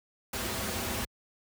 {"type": "noise with comb filter", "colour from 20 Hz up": "pink", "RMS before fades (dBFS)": -33, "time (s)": [0.33, 1.05], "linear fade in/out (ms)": 5, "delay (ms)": 6.8, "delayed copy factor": -0.65, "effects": ["high-pass 60 Hz 12 dB/octave"]}